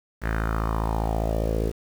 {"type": "tone with low-pass filter sweep", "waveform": "sawtooth", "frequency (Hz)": 55, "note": "A1", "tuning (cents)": 0, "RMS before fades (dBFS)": -25, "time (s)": [0.21, 1.73], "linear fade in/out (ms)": 50, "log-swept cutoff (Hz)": [1800, 420], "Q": 4.3, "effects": ["7-bit"]}